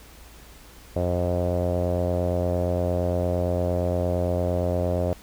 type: tone with low-pass filter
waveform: sawtooth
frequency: 88.7 Hz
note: F2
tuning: 27 cents sharp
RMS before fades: -24 dBFS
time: 0.96-5.13 s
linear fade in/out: 0 ms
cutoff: 590 Hz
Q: 6.1
effects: added 55 Hz sine -49 dBFS peak until 5.22 s + pink hiss -49 dBFS RMS until 5.22 s